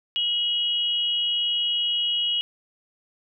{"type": "tone pair together", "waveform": "sine", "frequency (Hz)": [2900, 3279], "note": ["F#7", "G#7"], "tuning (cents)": [-35, -23], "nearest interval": "major second", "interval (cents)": 212, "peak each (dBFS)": [-22, -29], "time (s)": [0.16, 2.41], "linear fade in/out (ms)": 0, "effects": []}